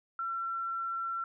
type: tone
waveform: sine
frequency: 1354 Hz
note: E6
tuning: 46 cents sharp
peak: -32 dBFS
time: 0.19-1.24 s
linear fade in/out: 2 ms
effects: none